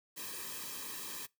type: noise with comb filter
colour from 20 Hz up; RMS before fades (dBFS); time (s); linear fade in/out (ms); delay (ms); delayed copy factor
white; -43; 0.16-1.27; 20; 1.4; -0.85
effects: noise-tail reverb RT60 0.2 s tail -23 dB re dry